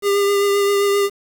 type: tone with vibrato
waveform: square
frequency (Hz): 402.3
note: G4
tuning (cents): +45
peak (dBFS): -15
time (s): 0.02-1.1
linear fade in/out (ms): 50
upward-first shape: triangle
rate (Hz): 7.6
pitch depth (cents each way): 21
effects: 7-bit